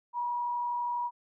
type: tone with frequency modulation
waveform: sine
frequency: 964 Hz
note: B5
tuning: 42 cents flat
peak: -29 dBFS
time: 0.13-1.11 s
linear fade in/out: 50 ms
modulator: 32.2 Hz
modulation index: 0.48
effects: none